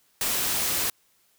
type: noise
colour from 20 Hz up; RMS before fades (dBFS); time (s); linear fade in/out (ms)
white; -26; 0.21-0.9; 2
effects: white hiss -65 dBFS RMS until 1.38 s